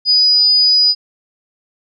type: tone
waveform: sine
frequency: 4949 Hz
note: D#8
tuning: 10 cents flat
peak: -8 dBFS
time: 0.05-0.95 s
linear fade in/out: 50 ms
effects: none